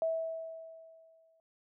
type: tone with exponential decay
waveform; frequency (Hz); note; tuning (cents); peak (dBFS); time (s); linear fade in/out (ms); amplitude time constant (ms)
sine; 651; E5; -22; -27; 0.02-1.4; 1; 300
effects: none